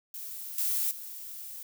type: noise with level steps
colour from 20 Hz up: violet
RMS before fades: -40 / -29 / -42 dBFS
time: 0.14-1.63 s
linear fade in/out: 2 ms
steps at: 0.58 / 0.91 s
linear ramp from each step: 2 ms
effects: none